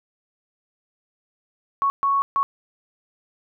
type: tone bursts at uneven times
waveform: sine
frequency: 1108.7 Hz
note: C#6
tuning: in tune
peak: -17 dBFS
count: 3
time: 1.82-1.9 / 2.03-2.22 / 2.36-2.43 s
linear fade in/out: 0 ms
effects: none